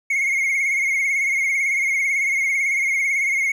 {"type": "tone with vibrato", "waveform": "triangle", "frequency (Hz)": 2168, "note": "C#7", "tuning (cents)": -39, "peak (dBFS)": -16, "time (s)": [0.1, 3.52], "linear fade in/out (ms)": 5, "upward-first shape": "triangle", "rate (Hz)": 18, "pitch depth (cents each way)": 68, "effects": []}